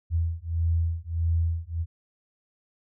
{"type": "beating tone pair", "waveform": "sine", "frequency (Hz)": [82.41, 84.01], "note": ["E2", "E2"], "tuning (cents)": [0, 33], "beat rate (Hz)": 1.6, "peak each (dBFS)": -26, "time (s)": [0.1, 1.86], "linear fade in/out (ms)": 50, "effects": []}